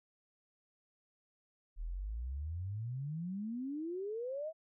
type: exponential sweep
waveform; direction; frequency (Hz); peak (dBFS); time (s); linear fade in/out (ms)
sine; up; 37.42 to 658; -37; 1.76-4.53; 50
effects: none